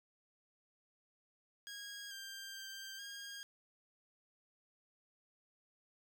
15% pulse tone with pitch steps, 1638 / 1585 / 1576 / 1622 Hz, G#6 / G6 / G6 / G#6, -24 / +19 / +9 / -41 cents, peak -40 dBFS, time 1.67-3.43 s, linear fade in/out 0 ms, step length 440 ms, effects none

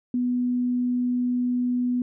sine tone, 246.9 Hz, B3, in tune, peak -21 dBFS, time 0.14-2.02 s, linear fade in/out 2 ms, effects none

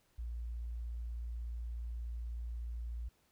sine tone, 58.27 Hz, A#1, in tune, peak -38 dBFS, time 0.18-3.09 s, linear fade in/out 10 ms, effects pink hiss -73 dBFS RMS until 3.31 s

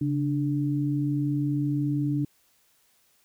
sine tone pair together, 139.29 / 293.7 Hz, C#3 / D4, +9 / 0 cents, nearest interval octave + minor second, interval 1291 cents, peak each -26 dBFS, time 0.01-2.25 s, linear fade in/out 5 ms, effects white hiss -65 dBFS RMS until 3.24 s

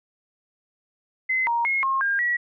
sine tone with pitch steps, 2050 / 938 / 2160 / 1073 / 1609 / 1928 Hz, C7 / A#5 / C#7 / C6 / G6 / B6, -36 / +11 / -45 / +43 / +45 / -42 cents, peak -20 dBFS, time 1.29-2.37 s, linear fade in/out 10 ms, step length 180 ms, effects none

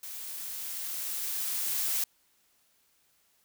blue noise with level ramp, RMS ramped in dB -41 to -29 dBFS, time 0.03-2.04 s, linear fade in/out 2 ms, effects white hiss -69 dBFS RMS until 3.44 s

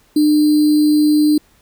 sine tone with sample-and-hold, 301 Hz, D4, 43 cents sharp, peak -9 dBFS, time 0.16-1.38 s, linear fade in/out 5 ms, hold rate 4410 Hz, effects pink hiss -54 dBFS RMS until 1.61 s

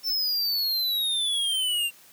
square exponential sweep, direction down, 5390 to 2749 Hz, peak -24 dBFS, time 0.03-1.91 s, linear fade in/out 50 ms, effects white hiss -53 dBFS RMS until 2.12 s + high-pass 80 Hz 12 dB/octave

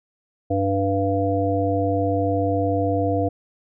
harmonic tone, 98.1 Hz, G2, 2 cents sharp, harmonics 1 / 3 / 5 / 7, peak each -24 / -24 / -24 / -24 dBFS, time 0.5-3.29 s, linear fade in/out 10 ms, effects none

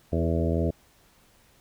harmonic tone with a mistuned harmonic, 82.41 Hz, E2, in tune, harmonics 1 / 2 / 3 / 4 / 5 / 6 / 7 / 8, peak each -26 / -29 / -31 / -32 / -33 / -34 / -34 / -35 dBFS, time 0.12-0.71 s, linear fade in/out 10 ms, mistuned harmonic 5, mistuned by +20 cents, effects pink hiss -60 dBFS RMS until 1.6 s

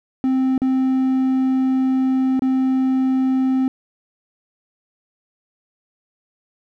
triangle tone with dropouts, 261.6 Hz, C4, in tune, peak -13 dBFS, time 0.24-3.68 s, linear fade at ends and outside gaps 1 ms, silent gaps 0.579-0.618 / 2.394-2.421 s, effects none

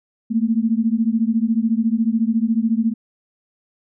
sine beating tone pair, 220 / 234 Hz, A3 / A#3, 0 / +7 cents, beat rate 14 Hz, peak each -18 / -19 dBFS, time 0.3-2.94 s, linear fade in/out 20 ms, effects none

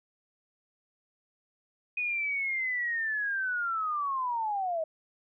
sine linear sweep, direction down, 2489 to 622.3 Hz, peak -28 dBFS, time 1.97-4.84 s, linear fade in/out 5 ms, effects none

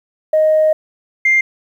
sine tone pair in turn, 623 / 2103 Hz, D#5 / C7, +2 / +8 cents, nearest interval octave + major sixth, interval 2106 cents, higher second, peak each -8 / -8 dBFS, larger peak neither, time 0.33-0.73 / 1.25-1.41 s, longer first, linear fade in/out 5 ms, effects tanh soft clip ceiling -5 dBFS + 8-bit

